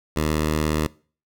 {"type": "tone", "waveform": "10% pulse", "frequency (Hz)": 77.1, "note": "D#2", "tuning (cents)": -15, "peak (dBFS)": -12, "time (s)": [0.16, 0.87], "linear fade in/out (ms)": 5, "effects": ["noise-tail reverb RT60 0.4 s tail -22 dB re dry"]}